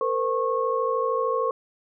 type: tone cluster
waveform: sine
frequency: 457.8 / 511 / 1093 Hz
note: A#4 / C5 / C#6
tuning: -31 / -41 / -25 cents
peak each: -26 dBFS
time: 0.01-1.51 s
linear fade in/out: 2 ms
effects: none